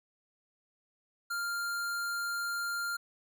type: tone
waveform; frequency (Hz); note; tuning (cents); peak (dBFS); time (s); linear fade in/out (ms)
square; 1396.9; F6; 0; -33; 1.3-2.97; 10
effects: none